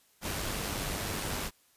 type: noise with amplitude modulation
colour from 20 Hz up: pink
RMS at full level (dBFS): -33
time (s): 0.21-1.51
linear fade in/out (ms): 50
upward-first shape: sine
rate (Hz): 98.9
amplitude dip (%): 35
effects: white hiss -66 dBFS RMS until 1.76 s + resampled to 32000 Hz